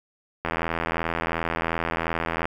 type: click train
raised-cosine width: 0.5 ms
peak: -10 dBFS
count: 167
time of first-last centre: 0.45-2.455 s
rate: 82.8 Hz
effects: 8-bit